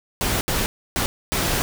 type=noise bursts at uneven times; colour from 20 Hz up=pink; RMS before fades=-22 dBFS; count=4; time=0.21-0.41 / 0.48-0.66 / 0.96-1.06 / 1.32-1.62 s; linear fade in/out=0 ms; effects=none